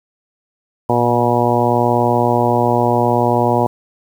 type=harmonic tone with a mistuned harmonic; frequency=120.5 Hz; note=B2; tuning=42 cents flat; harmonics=1 / 2 / 3 / 4 / 5 / 6 / 7 / 8; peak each=-20 / -20 / -20 / -20 / -20 / -20 / -20 / -20 dBFS; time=0.89-3.67 s; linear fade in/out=5 ms; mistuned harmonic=1; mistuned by=-31 cents; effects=7-bit